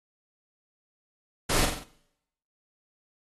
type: noise with echo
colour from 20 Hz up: pink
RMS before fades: -26 dBFS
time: 1.49-1.66 s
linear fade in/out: 10 ms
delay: 45 ms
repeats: 4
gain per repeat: -5 dB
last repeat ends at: 1.84 s
effects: noise-tail reverb RT60 0.8 s tail -21 dB re dry + AAC 32 kbps